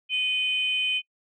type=tone pair together; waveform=sine; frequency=2482 / 3056 Hz; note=D#7 / G7; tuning=-5 / -45 cents; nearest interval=major third; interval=360 cents; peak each=-25 dBFS; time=0.09-1.02 s; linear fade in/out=50 ms; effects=noise-tail reverb RT60 0.1 s tail -26 dB re dry + tanh soft clip ceiling -15 dBFS